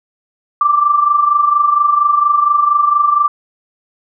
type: tone with amplitude modulation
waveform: sine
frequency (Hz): 1174.7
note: D6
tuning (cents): 0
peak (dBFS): -6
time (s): 0.61-3.28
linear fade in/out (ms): 2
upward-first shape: sine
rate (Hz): 24.3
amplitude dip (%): 65
effects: none